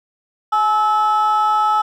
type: ring-modulated tone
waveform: triangle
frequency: 1076 Hz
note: C6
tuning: 48 cents sharp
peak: -7 dBFS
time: 0.52-1.82 s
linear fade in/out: 10 ms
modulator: 226 Hz
effects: tanh soft clip ceiling -7 dBFS